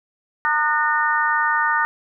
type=harmonic tone with a mistuned harmonic; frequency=304.5 Hz; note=D#4; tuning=37 cents flat; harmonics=3 / 4 / 5 / 6; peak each=-22 / -22 / -22 / -22 dBFS; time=0.45-1.85 s; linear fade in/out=0 ms; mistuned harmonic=5; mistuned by=-55 cents; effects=none